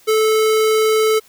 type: tone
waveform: square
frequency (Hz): 436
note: A4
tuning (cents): -16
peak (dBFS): -13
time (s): 0.07-1.2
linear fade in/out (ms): 20
effects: white hiss -50 dBFS RMS until 1.28 s